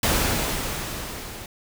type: noise with level ramp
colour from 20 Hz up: pink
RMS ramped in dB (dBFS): -20 to -38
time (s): 0.03-1.46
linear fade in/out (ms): 2
effects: none